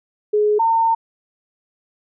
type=tone pair in turn; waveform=sine; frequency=420.2 / 908.6 Hz; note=G#4 / A#5; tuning=+20 / -45 cents; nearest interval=octave + minor second; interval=1335 cents; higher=second; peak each=-13 dBFS; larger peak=neither; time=0.33-0.59 / 0.59-0.95 s; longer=second; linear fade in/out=10 ms; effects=none